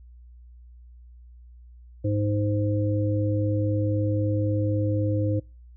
harmonic tone, 103.83 Hz, G#2, in tune, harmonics 1 / 3 / 5, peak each -23 / -28 / -30 dBFS, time 2.04-5.4 s, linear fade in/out 10 ms, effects noise-tail reverb RT60 0.3 s tail -26 dB re dry + added 60 Hz sine -45 dBFS peak until 5.76 s

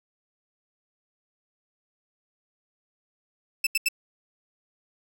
sawtooth tone bursts, 2637 Hz, E7, in tune, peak -17 dBFS, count 3, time 3.64-3.886 s, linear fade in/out 5 ms, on 28 ms, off 81 ms, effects none

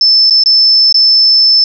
sine tone with dropouts, 5274 Hz, E8, in tune, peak -4 dBFS, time 0.01-1.64 s, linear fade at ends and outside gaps 2 ms, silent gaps 0.299-0.307 / 0.437-0.459 / 0.926-0.943 s, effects none

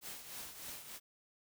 white noise with tremolo, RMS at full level -45 dBFS, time 0.01-1 s, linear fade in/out 50 ms, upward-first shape triangle, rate 3.3 Hz, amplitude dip 65%, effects none

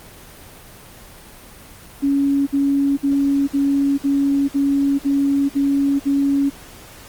sine tone bursts, 279.1 Hz, C#4, 12 cents sharp, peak -14 dBFS, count 9, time 2.02-6.502 s, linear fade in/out 20 ms, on 450 ms, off 54 ms, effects pink hiss -41 dBFS RMS until 7.08 s + Opus 24 kbps

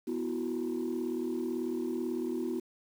sine chord, B suspended fourth, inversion none, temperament equal with one note detuned, 246.9 / 329.6 / 367.7 Hz, B3 / E4 / F#4, 0 / 0 / -11 cents, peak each -34 dBFS, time 0.07-2.6 s, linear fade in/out 10 ms, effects tanh soft clip ceiling -26 dBFS + 9-bit

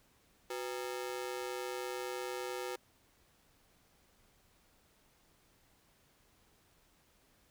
sawtooth ring-modulated tone, 434 Hz, A4, 24 cents flat, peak -31 dBFS, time 0.5-2.76 s, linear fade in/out 5 ms, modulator 64.5 Hz, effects pink hiss -69 dBFS RMS until 7.5 s

